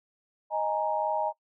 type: chord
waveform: sine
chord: D# suspended fourth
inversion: none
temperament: just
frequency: 622.3 / 829.7 / 933.4 Hz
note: D#5 / G#5 / A#5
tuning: 0 / -2 / +2 cents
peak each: -30 dBFS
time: 0.5-1.33 s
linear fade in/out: 50 ms
effects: noise-tail reverb RT60 0.1 s tail -20 dB re dry